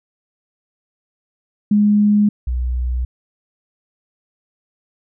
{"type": "tone pair in turn", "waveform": "sine", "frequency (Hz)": [207.7, 61.87], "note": ["G#3", "B1"], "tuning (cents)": [0, 4], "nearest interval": "octave + major sixth", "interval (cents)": 2096, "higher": "first", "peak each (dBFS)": [-10, -17], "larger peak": "first", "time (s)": [[1.71, 2.29], [2.47, 3.05]], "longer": "neither", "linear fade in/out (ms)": 5, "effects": []}